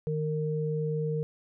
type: tone pair together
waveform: sine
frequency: 154.75 / 460 Hz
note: D#3 / A#4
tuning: -9 / -23 cents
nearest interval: octave + perfect fifth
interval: 1886 cents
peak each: -29 / -31 dBFS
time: 0.07-1.23 s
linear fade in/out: 0 ms
effects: none